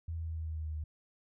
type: tone with pitch steps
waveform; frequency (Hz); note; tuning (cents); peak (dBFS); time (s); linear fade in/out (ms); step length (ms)
sine; 82.41 / 81.6 / 80.81 / 80.02 / 79.24 / 78.46 / 77.69 / 76.94; E2 / E2 / E2 / D#2 / D#2 / D#2 / D#2 / D#2; 0 / -17 / -34 / +49 / +32 / +15 / -2 / -19; -35; 0.08-0.84; 5; 95
effects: none